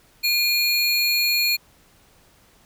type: tone pair together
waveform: square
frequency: 2424 / 4302 Hz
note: D#7 / C8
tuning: -46 / +47 cents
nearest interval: minor seventh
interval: 993 cents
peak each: -22 / -21 dBFS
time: 0.23-1.57 s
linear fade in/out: 20 ms
effects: pink hiss -56 dBFS RMS until 2.65 s